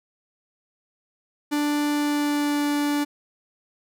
45% pulse tone with pitch glide, 293.9 to 291.2 Hz, D4 to D4, +1 to -15 cents, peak -21 dBFS, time 1.51-3.05 s, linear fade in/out 20 ms, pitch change -16 cents, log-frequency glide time 1.9-2.69 s, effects none

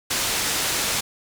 white low-pass noise, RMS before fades -24 dBFS, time 0.1-1.01 s, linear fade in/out 10 ms, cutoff 8400 Hz, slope 12 dB/octave, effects none

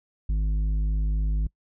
sine tone with tanh clipping, 51.91 Hz, G#1, in tune, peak -23 dBFS, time 0.29-1.47 s, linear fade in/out 5 ms, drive 8 dB, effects noise-tail reverb RT60 0.1 s tail -24 dB re dry

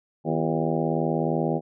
harmonic tone with a mistuned harmonic, 79.9 Hz, D#2, 47 cents sharp, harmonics 2 / 3 / 4 / 5 / 6 / 7 / 8 / 9 / 10, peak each -27 / -29 / -30 / -31 / -32 / -32 / -33 / -34 / -34 dBFS, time 0.24-1.61 s, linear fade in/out 50 ms, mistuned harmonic 4, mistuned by +89 cents, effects none

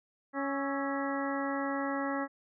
harmonic tone with a mistuned harmonic, 277.2 Hz, C#4, in tune, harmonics 1 / 2 / 3 / 4 / 5 / 6 / 7, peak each -34 / -37 / -39 / -40 / -41 / -42 / -42 dBFS, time 0.33-2.28 s, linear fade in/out 50 ms, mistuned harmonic 5, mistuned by -76 cents, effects none

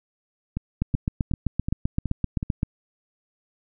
two click trains, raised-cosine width 5 ms, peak -14 / -10 dBFS, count 6 / 15, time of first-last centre 0.57-2.429 / 0.82-2.631 s, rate 2.69 / 7.73 Hz, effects none

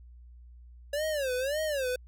square tone with vibrato, 560 Hz, C#5, 18 cents sharp, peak -29 dBFS, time 0.93-1.96 s, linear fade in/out 5 ms, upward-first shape sine, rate 1.8 Hz, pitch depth 200 cents each way, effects added 60 Hz sine -48 dBFS peak until 2.07 s

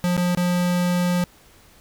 square tone with dropouts, 177.5 Hz, F3, 28 cents sharp, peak -19 dBFS, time 0.04-1.24 s, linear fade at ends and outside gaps 0 ms, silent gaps 0.167-0.177 / 0.349-0.373 s, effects pink hiss -52 dBFS RMS until 1.8 s

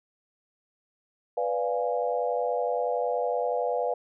sine chord, B diminished seventh, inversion none, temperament equal with one note detuned, 493.9 / 584.6 / 698.5 / 830.6 Hz, B4 / D5 / F5 / Ab5, 0 / -8 / 0 / 0 cents, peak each -28 / -31 / -30 / -34 dBFS, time 1.37-3.94 s, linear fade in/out 5 ms, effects none

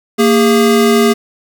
square tone pair together, 230 / 407.9 Hz, A#3 / G#4, -23 / -31 cents, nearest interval minor seventh, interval 992 cents, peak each -11 dBFS, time 0.18-1.14 s, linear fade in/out 20 ms, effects none

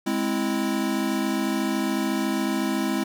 square chord, Ab augmented, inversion none, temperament equal, 207.7 / 261.6 / 329.6 Hz, Ab3 / C4 / E4, 0 / 0 / 0 cents, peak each -28 dBFS, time 0.06-3.04 s, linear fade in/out 10 ms, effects none

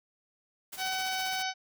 white noise with tremolo, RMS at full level -41 dBFS, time 0.72-1.43 s, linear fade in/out 10 ms, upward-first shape sine, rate 15 Hz, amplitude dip 55%
harmonic tone, 755 Hz, F#5, 35 cents sharp, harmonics 1 / 2 / 3 / 4 / 5 / 6 / 7 / 8, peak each -34 / -37 / -39 / -40 / -41 / -42 / -42 / -43 dBFS, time 0.77-1.54 s, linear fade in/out 50 ms
effects none

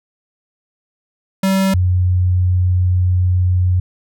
square / sine tone pair in turn, 192.2 / 90.71 Hz, G3 / F#2, -34 / -34 cents, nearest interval octave + minor second, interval 1300 cents, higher first, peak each -13 / -11 dBFS, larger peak second, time 1.43-1.74 / 1.74-3.8 s, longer second, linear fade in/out 5 ms, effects none

